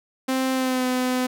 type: tone with pitch glide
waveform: sawtooth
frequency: 261.6 to 253.3 Hz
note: C4 to B3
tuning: 0 to +44 cents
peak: -17 dBFS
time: 0.28-1.27 s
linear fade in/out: 10 ms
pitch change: -56 cents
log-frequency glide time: 0.53-0.86 s
effects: none